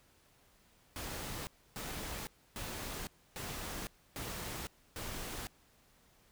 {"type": "noise bursts", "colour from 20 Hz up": "pink", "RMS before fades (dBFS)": -42, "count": 6, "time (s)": [0.96, 5.47], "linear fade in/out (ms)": 0, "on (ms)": 510, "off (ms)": 290, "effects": ["pink hiss -67 dBFS RMS until 6.31 s"]}